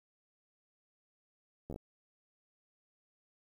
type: slowing click train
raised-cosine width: 2 ms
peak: -30 dBFS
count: 5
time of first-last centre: 1.7-1.761 s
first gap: 12 ms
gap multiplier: 1.16
effects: 10-bit